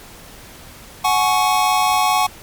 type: chord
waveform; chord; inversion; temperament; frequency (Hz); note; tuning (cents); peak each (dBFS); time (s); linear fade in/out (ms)
square; F# suspended second; none; equal with one note detuned; 740 / 844.6 / 1108.7; F#5 / G#5 / C#6; 0 / +29 / 0; -19; 1.04-2.27; 10
effects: pink hiss -40 dBFS RMS until 2.42 s + MP3 96 kbps